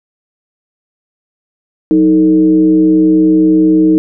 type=tone with frequency modulation; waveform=sine; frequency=314.1 Hz; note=D#4; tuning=16 cents sharp; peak=-5 dBFS; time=1.91-3.98 s; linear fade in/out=0 ms; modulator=131 Hz; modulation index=0.53; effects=none